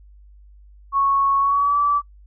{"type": "tone with pitch glide", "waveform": "sine", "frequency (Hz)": [1105, 1156.6], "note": ["C#6", "D6"], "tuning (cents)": [-6, -27], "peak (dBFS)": -15, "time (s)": [0.92, 2.02], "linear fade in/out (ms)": 50, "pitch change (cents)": 79, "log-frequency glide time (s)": [1.39, 1.78], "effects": ["noise-tail reverb RT60 0.1 s tail -25 dB re dry", "added 50 Hz sine -44 dBFS peak until 2.26 s"]}